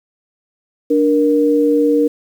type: tone pair together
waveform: sine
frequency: 293.6 / 470 Hz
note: D4 / A#4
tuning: 0 / +14 cents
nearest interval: minor sixth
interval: 814 cents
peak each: -13 dBFS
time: 0.9-2.08 s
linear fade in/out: 10 ms
effects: 7-bit